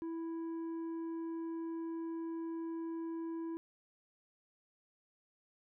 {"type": "tone with tanh clipping", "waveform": "sine", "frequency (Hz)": 329.6, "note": "E4", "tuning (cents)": 0, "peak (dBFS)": -39, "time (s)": [0.02, 3.57], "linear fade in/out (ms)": 0, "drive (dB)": 6, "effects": []}